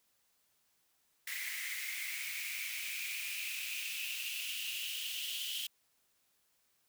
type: noise with high-pass filter sweep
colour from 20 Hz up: white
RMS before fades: -40 dBFS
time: 1.27-5.67 s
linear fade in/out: 5 ms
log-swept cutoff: 2000 to 3100 Hz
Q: 8.1
effects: white hiss -75 dBFS RMS until 6.88 s